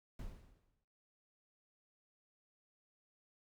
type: noise with exponential decay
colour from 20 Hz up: brown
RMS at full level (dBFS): -45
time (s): 0.19-0.84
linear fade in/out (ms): 2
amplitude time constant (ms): 140
effects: noise-tail reverb RT60 0.9 s tail -23 dB re dry